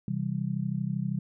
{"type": "chord", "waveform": "sine", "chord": "C major", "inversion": "none", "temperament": "just", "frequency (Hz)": [130.81, 163.52, 196.22], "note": ["C3", "E3", "G3"], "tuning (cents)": [0, -14, 2], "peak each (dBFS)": -32, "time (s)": [0.08, 1.19], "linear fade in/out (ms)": 2, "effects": []}